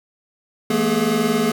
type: tone cluster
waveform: square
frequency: 166.9 / 216.9 / 238.4 / 409.2 / 427.3 Hz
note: E3 / A3 / A#3 / G#4 / G#4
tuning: +22 / -25 / +39 / -26 / +49 cents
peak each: -29 / -23 / -22 / -27 / -23 dBFS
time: 0.7-1.52 s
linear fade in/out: 5 ms
effects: none